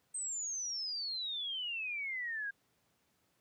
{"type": "exponential sweep", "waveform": "sine", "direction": "down", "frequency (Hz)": [8372, 1600], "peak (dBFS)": -36, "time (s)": [0.14, 2.51], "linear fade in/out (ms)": 10, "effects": ["pink hiss -75 dBFS RMS until 3.4 s", "high-pass 100 Hz 12 dB/octave"]}